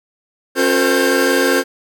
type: tone cluster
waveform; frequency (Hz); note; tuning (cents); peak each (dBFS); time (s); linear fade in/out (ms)
45% pulse; 272.4 / 359.6 / 453 / 518 / 1587; C#4 / F#4 / A#4 / C5 / G6; -30 / -49 / -50 / -17 / +21; -19; 0.55-1.64; 50
effects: none